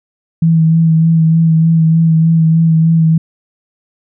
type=tone with vibrato; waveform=sine; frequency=162.5 Hz; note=E3; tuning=24 cents flat; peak=-6 dBFS; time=0.42-3.18 s; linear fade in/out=5 ms; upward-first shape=sine; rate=3.3 Hz; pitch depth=23 cents each way; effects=none